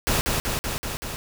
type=noise with echo; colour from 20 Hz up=pink; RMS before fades=-22 dBFS; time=0.07-0.21 s; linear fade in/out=0 ms; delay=190 ms; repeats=5; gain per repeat=-2 dB; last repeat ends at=1.16 s; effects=none